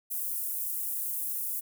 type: high-pass noise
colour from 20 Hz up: pink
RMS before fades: -33 dBFS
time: 0.1-1.61 s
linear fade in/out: 20 ms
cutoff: 11000 Hz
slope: 24 dB/octave
effects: none